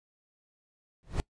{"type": "noise with exponential growth", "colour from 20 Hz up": "brown", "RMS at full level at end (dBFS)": -25, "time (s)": [1.03, 1.2], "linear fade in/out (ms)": 0, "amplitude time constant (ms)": 36, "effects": ["noise-tail reverb RT60 0.1 s tail -23 dB re dry", "resampled to 22050 Hz"]}